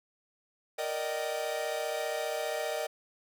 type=chord; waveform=45% pulse; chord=Eb major seventh; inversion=second; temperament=equal with one note detuned; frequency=466.2 / 587.3 / 622.3 / 771.9 Hz; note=Bb4 / D5 / Eb5 / G5; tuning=0 / 0 / 0 / -27 cents; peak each=-38 / -38 / -35 / -39 dBFS; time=0.78-2.87 s; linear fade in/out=10 ms; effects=none